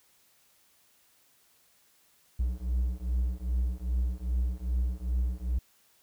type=beating tone pair; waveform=triangle; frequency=60.2 / 62.7 Hz; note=B1 / B1; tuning=-44 / +27 cents; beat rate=2.5 Hz; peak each=-28 dBFS; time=2.39-5.59 s; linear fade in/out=10 ms; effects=white hiss -65 dBFS RMS until 6.02 s